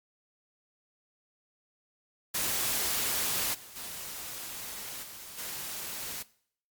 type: noise with level steps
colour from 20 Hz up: white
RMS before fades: -30 / -49 / -40 / -45 / -38 dBFS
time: 2.34-6.23 s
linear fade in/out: 10 ms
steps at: 3.53 / 3.75 / 5.02 / 5.37 s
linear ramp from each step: 20 ms
effects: noise-tail reverb RT60 0.6 s tail -20 dB re dry + MP3 96 kbps